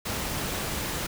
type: noise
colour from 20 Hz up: pink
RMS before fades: -31 dBFS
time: 0.05-1.07 s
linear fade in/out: 10 ms
effects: none